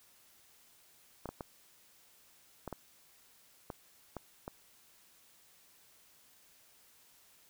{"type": "clicks", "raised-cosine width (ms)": 1, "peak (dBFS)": -26, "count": 8, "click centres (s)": [1.257, 1.29, 1.408, 2.677, 2.727, 3.702, 4.167, 4.479], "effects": ["white hiss -64 dBFS RMS until 7.49 s"]}